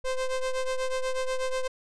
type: ring-modulated tone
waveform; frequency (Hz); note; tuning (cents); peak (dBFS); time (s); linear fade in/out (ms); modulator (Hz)
square; 260.1; C4; -10; -24; 0.04-1.68; 10; 256
effects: resampled to 22050 Hz